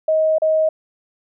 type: tone with dropouts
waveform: sine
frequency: 630 Hz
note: D#5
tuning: 21 cents sharp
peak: -13 dBFS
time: 0.08-0.69 s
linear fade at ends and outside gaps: 5 ms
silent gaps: 0.384-0.419 s
effects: none